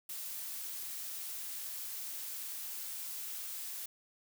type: noise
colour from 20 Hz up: blue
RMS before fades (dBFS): -42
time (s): 0.09-3.86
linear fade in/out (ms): 5
effects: none